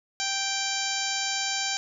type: harmonic tone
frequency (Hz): 784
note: G5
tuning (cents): 0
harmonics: 1 / 2 / 3 / 4 / 5 / 6 / 7 / 8 / 9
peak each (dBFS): -35 / -35 / -35 / -35 / -35 / -35 / -35 / -35 / -35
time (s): 0.2-1.77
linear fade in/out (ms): 0
effects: 10-bit